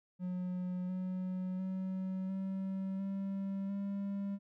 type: tone with pitch steps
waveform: triangle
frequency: 181.3 / 184.68 / 188.13 / 191.64 / 195.21 / 198.85 Hz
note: F#3 / F#3 / F#3 / G3 / G3 / G3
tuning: -35 / -3 / +29 / -39 / -7 / +25 cents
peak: -33 dBFS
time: 0.19-4.39 s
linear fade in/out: 50 ms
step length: 700 ms
effects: none